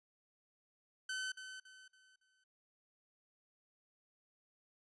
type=tone with echo; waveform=sawtooth; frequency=1523 Hz; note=F#6; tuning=50 cents sharp; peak=-35 dBFS; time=1.09-1.32 s; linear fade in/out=5 ms; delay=280 ms; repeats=4; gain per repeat=-9 dB; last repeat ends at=2.44 s; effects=noise-tail reverb RT60 0.6 s tail -22 dB re dry + resampled to 22050 Hz